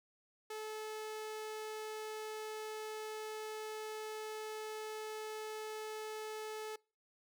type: tone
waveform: sawtooth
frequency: 432.6 Hz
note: A4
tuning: 29 cents flat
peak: -38 dBFS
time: 0.5-6.76 s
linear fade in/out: 5 ms
effects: noise-tail reverb RT60 0.4 s tail -26 dB re dry